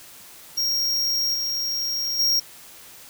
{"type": "tone with level steps", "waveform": "square", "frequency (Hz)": 5588, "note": "F8", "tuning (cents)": 0, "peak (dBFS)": [-21, -24, -18], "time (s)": [0.57, 2.4], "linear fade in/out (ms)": 10, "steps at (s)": [1.34, 2.19], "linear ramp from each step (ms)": 5, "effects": ["white hiss -45 dBFS RMS until 3.09 s"]}